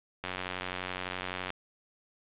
click train, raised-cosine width 0.3 ms, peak -18 dBFS, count 117, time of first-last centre 0.24-1.504 s, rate 91.8 Hz, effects resampled to 8000 Hz + 9-bit

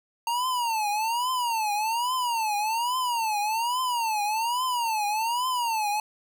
square tone with vibrato, 919 Hz, A#5, 25 cents flat, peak -25 dBFS, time 0.27-6 s, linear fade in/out 2 ms, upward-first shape triangle, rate 1.2 Hz, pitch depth 210 cents each way, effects none

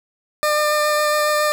20% pulse tone with vibrato, 601 Hz, D5, 40 cents sharp, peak -11 dBFS, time 0.43-1.52 s, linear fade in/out 0 ms, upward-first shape sine, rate 7.2 Hz, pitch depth 10 cents each way, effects none

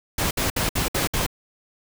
pink noise bursts, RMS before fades -23 dBFS, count 6, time 0.18-1.265 s, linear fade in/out 5 ms, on 130 ms, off 61 ms, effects none

